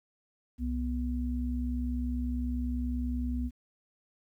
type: tone pair together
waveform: sine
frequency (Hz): 65 / 245.4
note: C2 / B3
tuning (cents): -11 / -11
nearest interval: octave + major seventh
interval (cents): 2300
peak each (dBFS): -31 / -33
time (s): 0.58-3.51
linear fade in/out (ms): 50
effects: 11-bit